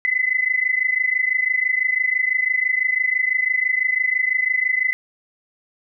sine tone pair together, 2010 / 2036 Hz, B6 / C7, +30 / -48 cents, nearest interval unison, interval 22 cents, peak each -20 dBFS, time 0.05-4.93 s, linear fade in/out 0 ms, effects none

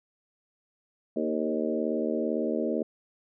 harmonic tone with a mistuned harmonic, 77.78 Hz, D#2, in tune, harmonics 3 / 4 / 5 / 6 / 7 / 8, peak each -31 / -32 / -33 / -34 / -34 / -35 dBFS, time 1.16-2.83 s, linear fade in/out 5 ms, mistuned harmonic 6, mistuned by -16 cents, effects none

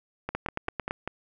two click trains, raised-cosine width 0.5 ms, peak -14 / -16 dBFS, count 6 / 5, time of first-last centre 0.35-0.909 / 0.29-1.076 s, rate 8.94 / 5.09 Hz, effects none

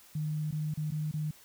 sine tone with dropouts, 152.9 Hz, D#3, 30 cents flat, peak -30 dBFS, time 0.15-1.31 s, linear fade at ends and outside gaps 5 ms, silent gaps 0.511-0.524 / 0.74-0.773 / 0.907-0.919 / 1.114-1.138 s, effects white hiss -57 dBFS RMS until 1.44 s

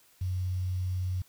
sine tone with quantisation, 91.8 Hz, F#2, 13 cents flat, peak -28 dBFS, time 0.21-1.22 s, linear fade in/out 5 ms, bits 9, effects white hiss -62 dBFS RMS until 1.28 s

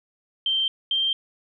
sine tone pair in turn, 3136 / 3161 Hz, G7 / G7, 0 / +14 cents, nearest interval unison, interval 14 cents, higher second, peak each -20 dBFS, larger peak neither, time 0.46-0.68 / 0.91-1.13 s, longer neither, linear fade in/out 2 ms, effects none

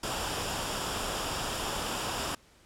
pink noise with comb filter, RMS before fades -33 dBFS, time 0.03-2.35 s, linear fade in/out 5 ms, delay 0.48 ms, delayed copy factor -0.5, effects pink hiss -60 dBFS RMS until 2.65 s + low-pass 10000 Hz 12 dB/octave

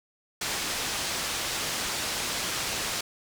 white low-pass noise, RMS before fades -31 dBFS, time 0.41-3.01 s, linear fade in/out 5 ms, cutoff 6600 Hz, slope 12 dB/octave, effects none

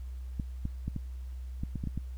clicks, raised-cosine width 5 ms, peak -21 dBFS, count 9, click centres 0.398 / 0.654 / 0.88 / 0.963 / 1.635 / 1.757 / 1.839 / 1.873 / 1.976 s, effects added 63 Hz sine -37 dBFS peak until 2.17 s + pink hiss -64 dBFS RMS until 2.17 s

